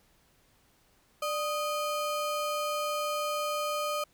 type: ring-modulated tone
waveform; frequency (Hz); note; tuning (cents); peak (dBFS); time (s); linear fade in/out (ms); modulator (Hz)
square; 920; A#5; -23; -27; 1.22-4.04; 5; 327
effects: pink hiss -66 dBFS RMS until 4.13 s